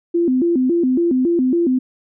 sine tone with vibrato, 296.2 Hz, D4, 15 cents sharp, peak -13 dBFS, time 0.14-1.79 s, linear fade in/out 10 ms, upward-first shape square, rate 3.6 Hz, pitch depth 250 cents each way, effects none

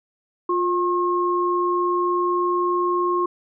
sine tone pair together, 353.5 / 1076.9 Hz, F4 / C6, +21 / +50 cents, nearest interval octave + perfect fifth, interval 1929 cents, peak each -21 dBFS, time 0.49-3.26 s, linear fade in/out 5 ms, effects none

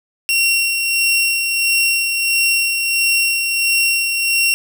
sawtooth tone with tremolo, 2738 Hz, F7, 35 cents flat, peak -9 dBFS, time 0.29-4.54 s, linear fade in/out 0 ms, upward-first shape sine, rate 1.5 Hz, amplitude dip 40%, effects none

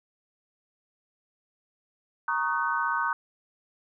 sine chord, D# minor seventh, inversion second, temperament equal with one note detuned, 932.3 / 1108.7 / 1244.5 / 1511.1 Hz, A#5 / C#6 / D#6 / F#6, 0 / 0 / 0 / +36 cents, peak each -30 / -31 / -31 / -29 dBFS, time 2.28-3.13 s, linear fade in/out 2 ms, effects none

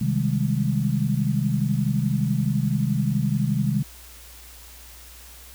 sine chord, Ab major seventh, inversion first, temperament equal, 130.81 / 155.56 / 196 / 207.7 Hz, C3 / Eb3 / G3 / Ab3, 0 / 0 / 0 / 0 cents, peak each -24 / -25 / -27 / -26 dBFS, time 0.01-3.83 s, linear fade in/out 5 ms, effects added 60 Hz sine -46 dBFS peak until 5.54 s + white hiss -46 dBFS RMS until 5.54 s

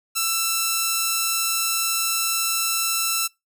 5% pulse tone, 1334 Hz, E6, 20 cents sharp, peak -9 dBFS, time 0.15-3.28 s, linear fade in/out 20 ms, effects noise-tail reverb RT60 0.2 s tail -25 dB re dry

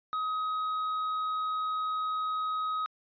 sine tone with tanh clipping, 1264 Hz, D#6, 27 cents sharp, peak -30 dBFS, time 0.13-2.86 s, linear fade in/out 0 ms, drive 5 dB, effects resampled to 11025 Hz

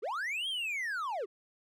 triangle linear two-way sweep, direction up then down, 349.2 to 3286 to 349.2 Hz, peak -31 dBFS, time 0.02-1.26 s, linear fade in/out 20 ms, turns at 0.48 s, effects none

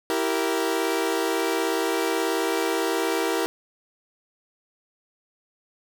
sawtooth chord, E diminished, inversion none, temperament equal with one note detuned, 329.6 / 388.2 / 466.2 Hz, E4 / G4 / Bb4, 0 / -17 / 0 cents, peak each -23 dBFS, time 0.1-3.46 s, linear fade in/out 0 ms, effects none

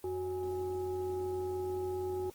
sine tone with frequency modulation, 370 Hz, F#4, in tune, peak -33 dBFS, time 0.04-2.3 s, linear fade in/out 2 ms, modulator 458 Hz, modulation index 0.58, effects white hiss -60 dBFS RMS until 2.34 s + Opus 24 kbps

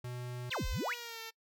square tone, 123.47 Hz, B2, in tune, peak -40 dBFS, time 0.04-0.5 s, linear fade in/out 5 ms
5% pulse tone with pitch glide, 515 to 450.9 Hz, C5 to A4, -28 to +42 cents, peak -31 dBFS, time 0.5-1.31 s, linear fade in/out 20 ms, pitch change -230 cents, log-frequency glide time 0.69-1.2 s
sine exponential two-way sweep, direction down then up, 5080 to 30.29 to 3366 Hz, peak -33 dBFS, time 0.5-0.95 s, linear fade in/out 20 ms, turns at 0.68 s
effects noise-tail reverb RT60 0.1 s tail -23 dB re dry

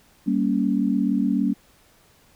sine chord, G diminished, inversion none, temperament equal with one note detuned, 196 / 233.1 / 279.8 Hz, G3 / Bb3 / Db4, 0 / 0 / +16 cents, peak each -23 dBFS, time 0.26-1.54 s, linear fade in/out 20 ms, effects pink hiss -57 dBFS RMS until 2.35 s

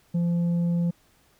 sine tone with tanh clipping, 171.9 Hz, F3, 27 cents flat, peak -22 dBFS, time 0.14-0.91 s, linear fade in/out 10 ms, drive 4 dB, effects pink hiss -62 dBFS RMS until 1.39 s

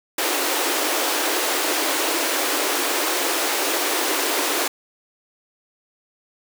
pink high-pass noise, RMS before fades -22 dBFS, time 0.18-4.68 s, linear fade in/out 5 ms, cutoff 280 Hz, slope 96 dB/octave, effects none

